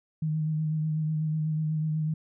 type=tone with vibrato; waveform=sine; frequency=155.56 Hz; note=D#3; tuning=in tune; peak=-25 dBFS; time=0.22-2.14 s; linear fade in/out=5 ms; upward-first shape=sine; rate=8.1 Hz; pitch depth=25 cents each way; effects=none